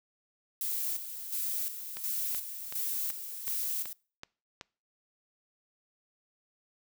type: noise with tremolo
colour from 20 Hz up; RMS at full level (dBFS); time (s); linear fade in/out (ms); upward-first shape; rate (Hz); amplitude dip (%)
violet; -33; 0.61-3.93; 2; square; 1.4; 60
type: click train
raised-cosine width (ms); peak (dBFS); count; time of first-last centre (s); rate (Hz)
0.2; -24; 8; 1.97-4.612; 2.65
effects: noise-tail reverb RT60 0.4 s tail -24 dB re dry